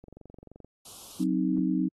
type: click train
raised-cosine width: 2 ms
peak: -34 dBFS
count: 15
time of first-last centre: 0.04-0.646 s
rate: 23.1 Hz
type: band-stop noise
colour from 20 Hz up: white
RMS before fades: -46 dBFS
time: 0.85-1.24 s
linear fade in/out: 5 ms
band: 1300 to 2800 Hz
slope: 48 dB/octave
type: chord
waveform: sine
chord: C diminished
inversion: second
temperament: equal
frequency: 185 / 261.6 / 311.1 Hz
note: Gb3 / C4 / Eb4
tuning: 0 / 0 / 0 cents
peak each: -28 dBFS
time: 1.19-1.89 s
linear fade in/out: 20 ms
effects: AAC 32 kbps